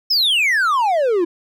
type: exponential sweep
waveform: triangle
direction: down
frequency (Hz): 5370 to 326.6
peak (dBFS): -12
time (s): 0.1-1.25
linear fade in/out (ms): 10
effects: none